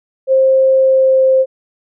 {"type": "tone with pitch glide", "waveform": "sine", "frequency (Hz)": [529, 525.6], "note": ["C5", "C5"], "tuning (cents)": [19, 8], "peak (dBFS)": -7, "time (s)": [0.27, 1.46], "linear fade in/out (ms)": 50, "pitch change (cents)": -11, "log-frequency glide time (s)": [0.76, 1.27], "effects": []}